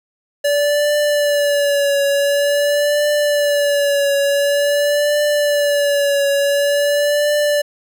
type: tone with vibrato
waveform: square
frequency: 576 Hz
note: D5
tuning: 34 cents flat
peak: -14 dBFS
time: 0.44-7.62 s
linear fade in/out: 10 ms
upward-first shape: triangle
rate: 0.47 Hz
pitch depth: 45 cents each way
effects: none